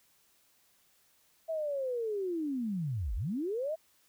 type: linear two-way sweep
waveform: sine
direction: down then up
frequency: 659.3 to 41.2 to 659.3 Hz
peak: -31 dBFS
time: 1.48-3.76 s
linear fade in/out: 20 ms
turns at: 3.15 s
effects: white hiss -68 dBFS RMS until 4.08 s